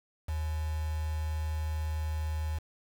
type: tone with quantisation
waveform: sine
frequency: 77.78 Hz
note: D#2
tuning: in tune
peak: -30 dBFS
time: 0.28-2.59 s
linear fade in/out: 10 ms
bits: 7
effects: none